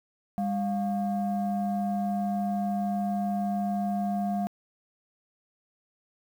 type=tone pair together; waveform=sine; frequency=201.3 / 705.4 Hz; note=G3 / F5; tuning=+46 / +17 cents; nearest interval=octave + minor seventh; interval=2171 cents; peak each=-26 / -29 dBFS; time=0.38-4.47 s; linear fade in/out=0 ms; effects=tanh soft clip ceiling -21 dBFS + 9-bit